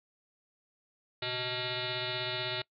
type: tone with frequency modulation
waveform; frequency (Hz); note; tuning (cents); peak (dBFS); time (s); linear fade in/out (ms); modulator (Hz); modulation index
sine; 2151; C7; +47; -32; 1.22-2.62; 5; 254; 7.9
effects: noise-tail reverb RT60 0.1 s tail -23 dB re dry